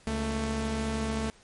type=tone pair together; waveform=sawtooth; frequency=69.4 / 221.8 Hz; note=C#2 / A3; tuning=+3 / +14 cents; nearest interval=octave + minor sixth; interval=2011 cents; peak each=-29 / -26 dBFS; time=0.07-1.3 s; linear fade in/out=0 ms; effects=pink hiss -58 dBFS RMS until 1.43 s + MP3 48 kbps